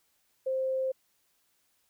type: tone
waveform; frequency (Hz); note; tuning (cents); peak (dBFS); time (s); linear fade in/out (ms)
sine; 525; C5; +6; -27; 0.46-0.92; 10
effects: white hiss -72 dBFS RMS until 1.89 s